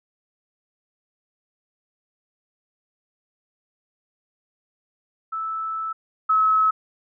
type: tone pair in turn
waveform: sine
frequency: 1313 / 1289.7 Hz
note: E6 / E6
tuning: -7 / -38 cents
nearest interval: unison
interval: 31 cents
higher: first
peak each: -25 / -15 dBFS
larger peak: second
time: 5.32-5.93 / 6.29-6.71 s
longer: first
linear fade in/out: 10 ms
effects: none